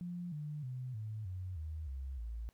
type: tone with pitch steps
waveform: sine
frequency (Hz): 175.7 / 149.46 / 127.14 / 108.16 / 92 / 78.27 / 66.58 / 56.64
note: F3 / D3 / C3 / A2 / F#2 / D#2 / C2 / A#1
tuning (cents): +11 / +31 / -49 / -29 / -9 / +11 / +31 / -49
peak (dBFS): -39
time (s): 0.01-2.49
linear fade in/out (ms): 0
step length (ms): 310
effects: pink hiss -75 dBFS RMS until 2.53 s